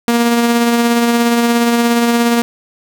sawtooth tone with tremolo, 235.6 Hz, A#3, 19 cents sharp, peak -5 dBFS, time 0.08-2.42 s, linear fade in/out 0 ms, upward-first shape sine, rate 17 Hz, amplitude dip 30%, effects none

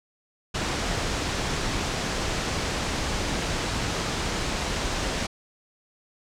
pink low-pass noise, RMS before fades -28 dBFS, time 0.54-5.27 s, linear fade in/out 10 ms, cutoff 7400 Hz, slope 24 dB/octave, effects none

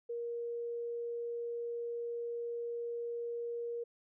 sine tone, 471.4 Hz, A#4, 19 cents sharp, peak -36 dBFS, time 0.09-3.84 s, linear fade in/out 10 ms, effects none

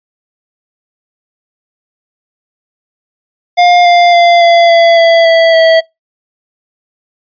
square tone with pitch steps, 707 / 698.9 / 690.9 / 682.9 / 675.1 / 667.3 / 659.7 / 652.1 Hz, F5 / F5 / F5 / F5 / E5 / E5 / E5 / E5, +21 / +1 / -19 / -39 / +41 / +21 / +1 / -19 cents, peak -4 dBFS, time 3.57-5.81 s, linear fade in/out 20 ms, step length 280 ms, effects noise-tail reverb RT60 0.2 s tail -25 dB re dry + resampled to 11025 Hz

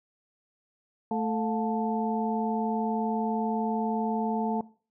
harmonic tone with a mistuned harmonic, 220 Hz, A3, in tune, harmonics 1 / 2 / 3 / 4, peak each -29 / -33 / -34 / -32 dBFS, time 1.11-4.61 s, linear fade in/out 2 ms, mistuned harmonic 3, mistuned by +120 cents, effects noise-tail reverb RT60 0.4 s tail -20 dB re dry

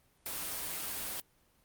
white noise with comb filter, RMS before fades -38 dBFS, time 0.26-1.2 s, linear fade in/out 0 ms, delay 8.5 ms, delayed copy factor -0.5, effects pink hiss -69 dBFS RMS until 1.64 s + Opus 32 kbps

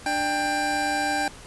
25% pulse tone pair together, 296.7 / 792 Hz, D4 / G5, +18 / +18 cents, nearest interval octave + perfect fourth, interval 1700 cents, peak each -26 / -20 dBFS, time 0.06-1.28 s, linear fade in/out 2 ms, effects pink hiss -44 dBFS RMS until 1.46 s + resampled to 24000 Hz

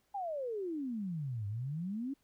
sine exponential two-way sweep, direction down then up, 830 to 98.7 to 286.5 Hz, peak -35 dBFS, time 0.14-2.14 s, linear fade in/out 10 ms, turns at 1.47 s, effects pink hiss -75 dBFS RMS until 2.23 s

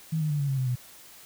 sine tone with pitch steps, 159.8 / 153.29 / 147.05 / 141.06 / 135.31 / 129.8 / 124.51 Hz, D#3 / D#3 / D3 / C#3 / C#3 / C3 / B2, +47 / -25 / +3 / +31 / -41 / -13 / +15 cents, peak -24 dBFS, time 0.12-0.757 s, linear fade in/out 10 ms, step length 91 ms, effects white hiss -50 dBFS RMS until 1.25 s

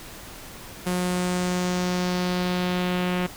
sawtooth tone with low-pass filter sweep, 180 Hz, F#3, 47 cents flat, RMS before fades -25 dBFS, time 0.86-3.27 s, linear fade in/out 10 ms, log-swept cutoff 11000 to 2700 Hz, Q 1.8, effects pink hiss -41 dBFS RMS until 3.36 s

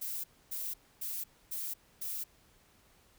violet noise bursts, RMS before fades -38 dBFS, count 5, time 0.01-2.24 s, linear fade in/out 10 ms, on 230 ms, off 270 ms, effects pink hiss -65 dBFS RMS until 3.18 s

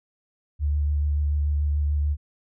sine tone with vibrato, 73.42 Hz, D2, in tune, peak -20 dBFS, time 0.59-2.17 s, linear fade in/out 50 ms, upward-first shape sine, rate 6.9 Hz, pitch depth 18 cents each way, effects none

